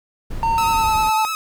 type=noise; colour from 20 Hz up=brown; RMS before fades=-28 dBFS; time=0.3-1.1 s; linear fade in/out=10 ms
type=tone with pitch glide; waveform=triangle; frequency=912 to 873.3 Hz; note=A#5 to A5; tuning=-38 to -13 cents; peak=-14 dBFS; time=0.43-1.25 s; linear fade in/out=0 ms; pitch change=-75 cents; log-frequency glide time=0.7-0.95 s
type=tone with vibrato; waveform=sawtooth; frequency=1285 Hz; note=E6; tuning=45 cents flat; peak=-18 dBFS; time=0.58-1.35 s; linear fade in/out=0 ms; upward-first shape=sine; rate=10 Hz; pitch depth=34 cents each way
effects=none